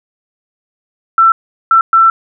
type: tone bursts at uneven times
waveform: sine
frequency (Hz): 1339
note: E6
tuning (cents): +27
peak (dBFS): -4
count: 3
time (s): 1.18-1.32 / 1.71-1.81 / 1.93-2.1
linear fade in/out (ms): 2
effects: none